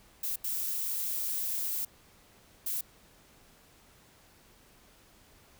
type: noise bursts at uneven times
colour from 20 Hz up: violet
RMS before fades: -33 dBFS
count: 3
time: 0.23-0.36 / 0.44-1.85 / 2.66-2.81 s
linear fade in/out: 5 ms
effects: pink hiss -60 dBFS RMS until 5.59 s